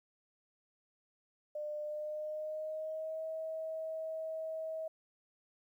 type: tone with pitch glide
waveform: sine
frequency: 600 to 639.4 Hz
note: D5 to D#5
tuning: +37 to +47 cents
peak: -37 dBFS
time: 1.55-4.88 s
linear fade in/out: 5 ms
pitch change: +110 cents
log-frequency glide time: 1.84-3.24 s
effects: 12-bit